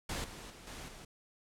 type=noise with level steps; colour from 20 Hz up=pink; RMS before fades=-38 / -48 / -53 / -46 / -51 dBFS; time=0.09-1.05 s; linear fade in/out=5 ms; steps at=0.24 / 0.5 / 0.67 / 0.88 s; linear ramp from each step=2 ms; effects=low-pass 10000 Hz 12 dB/octave